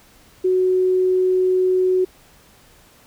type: tone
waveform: sine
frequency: 370 Hz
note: F#4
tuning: in tune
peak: -14 dBFS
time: 0.44-2.05 s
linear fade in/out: 10 ms
effects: pink hiss -51 dBFS RMS until 3.06 s